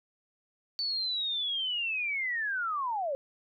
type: linear sweep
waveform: sine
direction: down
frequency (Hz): 4530 to 523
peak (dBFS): -29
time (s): 0.79-3.15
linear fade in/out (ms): 0
effects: none